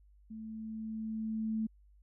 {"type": "tone with level ramp", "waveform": "sine", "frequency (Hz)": 220, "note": "A3", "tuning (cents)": 0, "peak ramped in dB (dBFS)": [-42, -30], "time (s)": [0.3, 1.67], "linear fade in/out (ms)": 10, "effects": ["added 50 Hz sine -59 dBFS peak until 2.02 s"]}